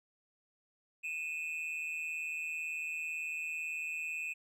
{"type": "tone pair together", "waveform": "triangle", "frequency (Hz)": [2480, 2638], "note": ["D#7", "E7"], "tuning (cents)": [-6, 1], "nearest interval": "minor second", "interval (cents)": 107, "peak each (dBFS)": [-37, -38], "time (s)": [1.03, 4.34], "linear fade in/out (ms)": 20, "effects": []}